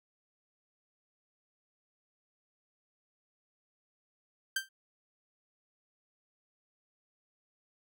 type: tone with exponential decay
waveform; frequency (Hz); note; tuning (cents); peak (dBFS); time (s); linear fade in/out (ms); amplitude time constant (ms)
sawtooth; 1568; G6; 0; -23; 4.56-4.69; 5; 27
effects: none